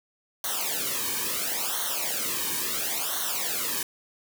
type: noise with flanger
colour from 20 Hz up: white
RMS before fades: -29 dBFS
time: 0.44-3.83 s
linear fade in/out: 2 ms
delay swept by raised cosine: 0.4 to 1.5 ms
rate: 0.73 Hz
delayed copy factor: -0.9
effects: none